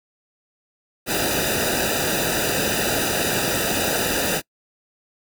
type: noise with comb filter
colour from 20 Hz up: pink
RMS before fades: -22 dBFS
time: 1.06-4.42 s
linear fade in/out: 50 ms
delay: 0.92 ms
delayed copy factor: -1
effects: noise-tail reverb RT60 0.1 s tail -25 dB re dry